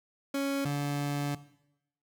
30% pulse tone pair in turn, 277.2 / 143.82 Hz, C#4 / D3, 0 / -36 cents, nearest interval major seventh, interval 1136 cents, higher first, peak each -26 dBFS, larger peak neither, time 0.34-0.65 / 0.65-1.35 s, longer second, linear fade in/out 5 ms, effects noise-tail reverb RT60 0.8 s tail -17 dB re dry

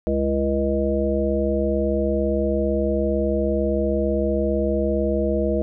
harmonic tone with a mistuned harmonic, 68.9 Hz, C#2, 10 cents flat, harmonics 1 / 3 / 5 / 7 / 9, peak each -25 / -25 / -25 / -25 / -25 dBFS, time 0.07-5.62 s, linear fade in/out 0 ms, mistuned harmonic 5, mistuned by -33 cents, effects none

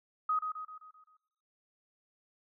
sine tone with echo, 1256 Hz, D#6, 16 cents sharp, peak -27 dBFS, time 0.29-0.39 s, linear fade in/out 5 ms, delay 130 ms, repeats 6, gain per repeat -6 dB, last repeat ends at 1.17 s, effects noise-tail reverb RT60 0.9 s tail -19 dB re dry

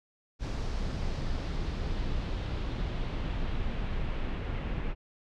brown noise with low-pass filter sweep, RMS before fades -32 dBFS, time 0.39-4.95 s, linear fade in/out 50 ms, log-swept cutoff 5600 to 2600 Hz, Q 1.6, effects none

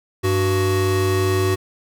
square tone pair together, 97.9 / 373.1 Hz, G2 / F#4, -2 / +14 cents, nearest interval octave + major seventh, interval 2316 cents, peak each -20 dBFS, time 0.23-1.56 s, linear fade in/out 20 ms, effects none

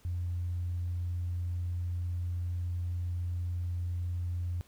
sine tone, 87.8 Hz, F2, 10 cents sharp, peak -30 dBFS, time 0.05-4.61 s, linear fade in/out 0 ms, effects tanh soft clip ceiling -26 dBFS + pink hiss -63 dBFS RMS until 4.67 s

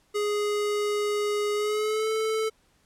square tone with pitch glide, 415.3 to 439 Hz, G#4 to A4, 0 to -4 cents, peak -25 dBFS, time 0.14-2.5 s, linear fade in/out 20 ms, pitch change +96 cents, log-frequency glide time 1.54-2.09 s, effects pink hiss -65 dBFS RMS until 2.85 s + low-pass 11000 Hz 12 dB/octave

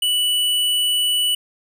square tone, 2960 Hz, F#7, in tune, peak -17 dBFS, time 0.02-1.35 s, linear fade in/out 5 ms, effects none

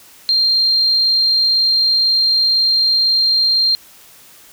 sine tone, 4186 Hz, C8, in tune, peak -11 dBFS, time 0.29-3.75 s, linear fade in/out 0 ms, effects white hiss -44 dBFS RMS until 4.52 s

